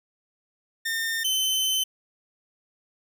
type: tone pair in turn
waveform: sawtooth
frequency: 1816 / 3062 Hz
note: A#6 / G7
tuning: -46 / -41 cents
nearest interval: major sixth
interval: 905 cents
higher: second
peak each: -22 / -19 dBFS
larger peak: second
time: 0.85-1.24 / 1.24-1.84 s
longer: second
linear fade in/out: 10 ms
effects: none